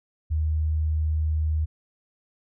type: tone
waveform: sine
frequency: 77.78 Hz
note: D#2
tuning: in tune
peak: -21 dBFS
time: 0.3-1.66 s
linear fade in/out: 20 ms
effects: none